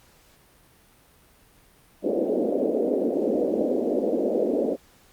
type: band-pass noise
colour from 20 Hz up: white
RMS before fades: -24 dBFS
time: 2.02-4.77 s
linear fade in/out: 50 ms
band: 220 to 580 Hz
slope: 48 dB/octave
effects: pink hiss -57 dBFS RMS until 5.12 s + Opus 48 kbps